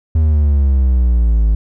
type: exponential sweep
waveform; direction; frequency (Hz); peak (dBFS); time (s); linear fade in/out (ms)
triangle; down; 80.2 to 52.4; -7; 0.15-1.55; 5
effects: none